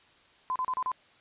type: tone bursts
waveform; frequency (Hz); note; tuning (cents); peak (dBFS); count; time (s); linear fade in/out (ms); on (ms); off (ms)
sine; 1020; C6; -44; -27; 5; 0.5-0.917; 0; 57; 33
effects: white hiss -60 dBFS RMS until 1.2 s + resampled to 8000 Hz